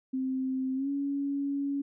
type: tone with pitch glide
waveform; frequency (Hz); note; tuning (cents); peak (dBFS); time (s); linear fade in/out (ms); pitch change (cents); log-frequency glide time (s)
sine; 261.6 to 280.4; C4 to C#4; 0 to +20; -28; 0.13-1.82; 10; +120; 0.75-0.89
effects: none